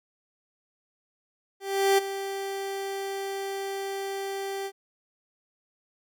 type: tone with ADSR envelope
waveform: 30% pulse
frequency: 392 Hz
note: G4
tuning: in tune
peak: -15 dBFS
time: 1.6-4.72 s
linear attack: 380 ms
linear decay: 15 ms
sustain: -13 dB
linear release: 61 ms
effects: none